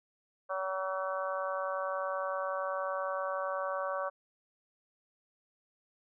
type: harmonic tone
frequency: 189.4 Hz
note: F#3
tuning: 41 cents sharp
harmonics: 3 / 4 / 5 / 6 / 7 / 8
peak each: -35 / -43 / -43 / -37 / -43 / -43 dBFS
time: 0.49-4.1 s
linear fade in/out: 20 ms
effects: none